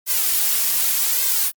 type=noise with flanger; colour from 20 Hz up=blue; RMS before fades=-19 dBFS; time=0.06-1.52 s; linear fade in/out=50 ms; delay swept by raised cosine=1.9 to 4.4 ms; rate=0.85 Hz; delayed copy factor=+0.9; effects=Opus 48 kbps